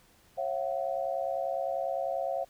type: tone cluster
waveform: sine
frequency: 545 / 678 / 748 Hz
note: C#5 / E5 / F#5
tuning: -29 / +49 / +19 cents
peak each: -33 / -33 / -35 dBFS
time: 0.37-2.45 s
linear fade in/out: 20 ms
effects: pink hiss -62 dBFS RMS until 2.49 s